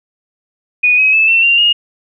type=tone with pitch steps; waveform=sine; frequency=2470 / 2542 / 2617 / 2694 / 2772 / 2854 Hz; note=D#7 / D#7 / E7 / E7 / F7 / F7; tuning=-13 / +36 / -13 / +37 / -14 / +37 cents; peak=-7 dBFS; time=0.83-1.73 s; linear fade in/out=10 ms; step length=150 ms; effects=none